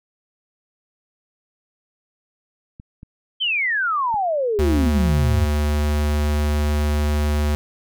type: clicks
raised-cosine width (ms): 5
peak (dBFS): -26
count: 3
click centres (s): 2.799 / 3.031 / 4.142
type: exponential sweep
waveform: sine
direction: down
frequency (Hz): 3190 to 85.4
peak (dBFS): -18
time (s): 3.4-5.47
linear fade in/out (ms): 20
type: tone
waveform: square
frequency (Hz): 74.4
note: D2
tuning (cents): +23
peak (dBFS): -18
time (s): 4.59-7.55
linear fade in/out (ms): 0
effects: none